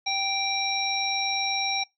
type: harmonic tone with a mistuned harmonic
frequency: 784 Hz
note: G5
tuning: in tune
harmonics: 1 / 3 / 5 / 7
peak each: -30 / -30 / -30 / -30 dBFS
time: 0.06-1.84 s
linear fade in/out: 10 ms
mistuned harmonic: 7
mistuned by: +30 cents
effects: noise-tail reverb RT60 0.2 s tail -24 dB re dry